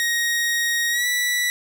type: tone with pitch glide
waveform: sawtooth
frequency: 1878 to 1958.9 Hz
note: A#6 to B6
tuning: +12 to -15 cents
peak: -16 dBFS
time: 0-1.5 s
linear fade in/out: 0 ms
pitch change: +73 cents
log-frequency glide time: 0.9-1.06 s
effects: none